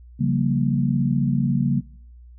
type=chord; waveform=sine; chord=G half-diminished seventh; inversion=second; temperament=equal with one note detuned; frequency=138.59 / 174.61 / 192.85 / 233.1 Hz; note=Db3 / F3 / G3 / Bb3; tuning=0 / 0 / -28 / 0 cents; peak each=-21 / -27 / -25 / -23 dBFS; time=0.19-1.81 s; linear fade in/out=20 ms; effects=noise-tail reverb RT60 0.7 s tail -24 dB re dry + added 60 Hz sine -42 dBFS peak until 2.38 s